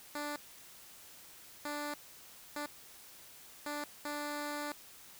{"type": "tone bursts at uneven times", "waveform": "10% pulse", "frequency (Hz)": 293.7, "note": "D4", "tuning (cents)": 0, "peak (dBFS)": -29, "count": 5, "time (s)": [[0.15, 0.36], [1.65, 1.94], [2.56, 2.66], [3.66, 3.84], [4.05, 4.72]], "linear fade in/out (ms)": 2, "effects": ["white hiss -55 dBFS RMS until 5.19 s"]}